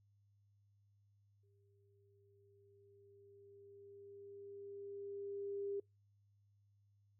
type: tone with exponential growth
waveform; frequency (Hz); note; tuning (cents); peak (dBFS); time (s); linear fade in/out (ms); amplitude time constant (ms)
sine; 400.4; G4; +37; -38; 1.43-5.8; 5; 950
effects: noise-tail reverb RT60 0.2 s tail -26 dB re dry + added 101 Hz sine -70 dBFS peak until 7.19 s